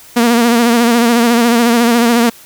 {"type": "tone with vibrato", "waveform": "sawtooth", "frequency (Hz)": 235.3, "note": "A#3", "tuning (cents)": 16, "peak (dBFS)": -4, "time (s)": [0.16, 2.3], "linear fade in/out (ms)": 10, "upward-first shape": "sine", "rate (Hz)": 14, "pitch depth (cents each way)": 52, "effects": ["white hiss -39 dBFS RMS until 2.45 s"]}